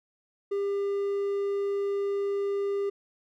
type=tone; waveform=triangle; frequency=400.1 Hz; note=G4; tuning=35 cents sharp; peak=-24 dBFS; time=0.51-2.9 s; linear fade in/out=10 ms; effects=none